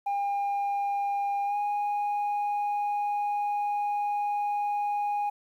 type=tone with pitch glide; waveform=sine; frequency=805 to 823.3 Hz; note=G5 to G#5; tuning=+46 to -15 cents; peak=-23 dBFS; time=0.06-5.3 s; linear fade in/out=10 ms; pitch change=+39 cents; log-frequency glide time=1.45-1.56 s; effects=tanh soft clip ceiling -25 dBFS + 10-bit